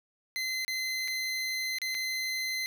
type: tone with dropouts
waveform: 25% pulse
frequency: 2056 Hz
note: C7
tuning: 31 cents flat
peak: -27 dBFS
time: 0.36-2.66 s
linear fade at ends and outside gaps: 0 ms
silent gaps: 0.648-0.68 / 1.077-1.081 / 1.785-1.817 / 1.945-1.949 s
effects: none